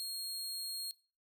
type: tone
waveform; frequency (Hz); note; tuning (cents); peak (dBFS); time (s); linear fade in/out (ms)
sawtooth; 4259; C8; +30; -35; 0-0.91; 0
effects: noise-tail reverb RT60 0.4 s tail -24 dB re dry